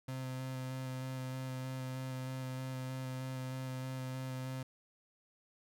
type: tone with vibrato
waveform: 35% pulse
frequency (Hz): 130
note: C3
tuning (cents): -11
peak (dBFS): -37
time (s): 0.08-4.63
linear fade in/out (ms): 5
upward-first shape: square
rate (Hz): 3.2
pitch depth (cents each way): 10
effects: none